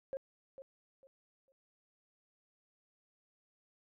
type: tone with echo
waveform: sine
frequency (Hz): 537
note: C5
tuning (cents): +45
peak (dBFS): -35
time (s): 0.13-0.17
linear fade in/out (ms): 0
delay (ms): 450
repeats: 3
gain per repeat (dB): -12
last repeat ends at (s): 1.52
effects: tanh soft clip ceiling -32 dBFS